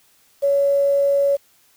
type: tone with quantisation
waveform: sine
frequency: 561 Hz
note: C#5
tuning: 21 cents sharp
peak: -14 dBFS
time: 0.42-1.37 s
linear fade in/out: 20 ms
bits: 7
effects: white hiss -57 dBFS RMS until 1.76 s